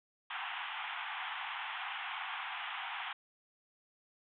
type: band-pass noise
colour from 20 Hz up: pink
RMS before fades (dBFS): -41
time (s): 0.3-3.13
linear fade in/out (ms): 5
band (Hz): 750 to 3400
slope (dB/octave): 96
effects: none